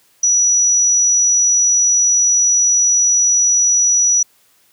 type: tone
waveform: sine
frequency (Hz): 5870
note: F#8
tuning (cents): -15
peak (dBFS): -10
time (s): 0.23-4.23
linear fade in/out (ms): 5
effects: white hiss -55 dBFS RMS until 4.72 s + high-pass 60 Hz 12 dB/octave